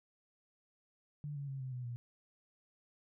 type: tone with pitch steps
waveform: sine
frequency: 147 / 141.17 / 135.58 / 130.21 / 125.05 / 120.09 Hz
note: D3 / C#3 / C#3 / C3 / B2 / B2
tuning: +2 / +32 / -38 / -8 / +22 / -48 cents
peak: -39 dBFS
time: 1.24-1.96 s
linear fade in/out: 0 ms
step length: 120 ms
effects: none